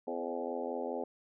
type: harmonic tone with a mistuned harmonic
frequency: 84.9 Hz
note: F2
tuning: 48 cents flat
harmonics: 3 / 4 / 5 / 6 / 7 / 8 / 9 / 10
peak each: -42 / -44 / -40 / -40 / -43 / -47 / -44 / -47 dBFS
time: 0.07-1.04 s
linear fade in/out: 5 ms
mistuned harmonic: 6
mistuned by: +35 cents
effects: none